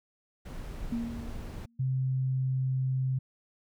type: noise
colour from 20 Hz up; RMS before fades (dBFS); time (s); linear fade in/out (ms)
brown; -39; 0.45-1.66; 10
type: tone with exponential decay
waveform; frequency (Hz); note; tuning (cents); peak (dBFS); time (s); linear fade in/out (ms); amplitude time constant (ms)
sine; 233.1; A#3; 0; -27; 0.92-1.8; 5; 190
type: tone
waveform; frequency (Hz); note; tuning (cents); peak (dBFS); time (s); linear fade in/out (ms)
sine; 130.81; C3; 0; -26; 1.79-3.19; 10
effects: none